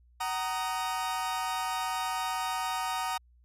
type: chord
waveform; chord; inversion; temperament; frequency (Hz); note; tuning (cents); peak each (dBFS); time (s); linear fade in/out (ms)
40% pulse; D# minor; first; equal with one note detuned; 752.9 / 932.3 / 1244.5; F#5 / A#5 / D#6; +30 / 0 / 0; -34 / -33 / -35; 0.2-3.18; 10
effects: added 60 Hz sine -58 dBFS peak until 3.44 s + resampled to 32000 Hz